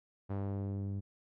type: tone with low-pass filter sweep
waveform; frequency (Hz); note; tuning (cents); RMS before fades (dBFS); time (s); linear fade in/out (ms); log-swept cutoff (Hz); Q
sawtooth; 99; G2; +18; -37; 0.29-1.01; 20; 1100 to 210; 0.75
effects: none